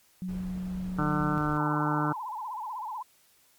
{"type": "tone", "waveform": "sine", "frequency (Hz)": 183.8, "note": "F#3", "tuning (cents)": -11, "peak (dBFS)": -31, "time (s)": [0.22, 1.38], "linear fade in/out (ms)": 0}
{"type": "noise", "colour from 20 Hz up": "brown", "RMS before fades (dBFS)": -42, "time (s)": [0.28, 1.58], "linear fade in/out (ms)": 10}
{"type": "harmonic tone", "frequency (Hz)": 150, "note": "D3", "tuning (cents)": 37, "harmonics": [1, 2, 3, 4, 5, 6, 7, 8, 9, 10], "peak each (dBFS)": [-30, -30, -40, -40, -39, -37, -41, -35, -33, -38], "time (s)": [0.98, 2.13], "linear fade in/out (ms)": 10}
{"type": "tone with vibrato", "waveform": "sine", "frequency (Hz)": 932.3, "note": "A#5", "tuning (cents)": 0, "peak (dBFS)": -33, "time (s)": [1.57, 3.03], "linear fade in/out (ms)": 10, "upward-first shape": "sine", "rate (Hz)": 16, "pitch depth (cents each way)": 180}
{"effects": ["white hiss -63 dBFS RMS until 3.58 s", "MP3 96 kbps"]}